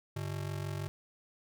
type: ring-modulated tone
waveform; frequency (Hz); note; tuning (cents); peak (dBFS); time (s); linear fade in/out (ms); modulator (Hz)
square; 123.47; B2; 0; -33; 0.16-0.88; 0; 23.1
effects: none